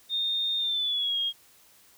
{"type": "tone with pitch glide", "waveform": "sine", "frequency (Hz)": [3656, 3257], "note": ["A#7", "G#7"], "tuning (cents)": [-34, -34], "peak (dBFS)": -25, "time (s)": [0.09, 1.33], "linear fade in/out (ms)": 50, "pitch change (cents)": -200, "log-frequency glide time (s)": [0.58, 1.19], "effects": ["white hiss -58 dBFS RMS until 1.97 s"]}